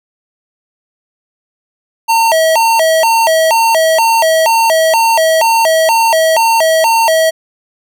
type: tone with vibrato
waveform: square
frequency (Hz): 765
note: G5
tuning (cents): -42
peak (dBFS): -8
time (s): 2.08-7.31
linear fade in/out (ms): 20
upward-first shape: square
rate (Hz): 2.1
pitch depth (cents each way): 300
effects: none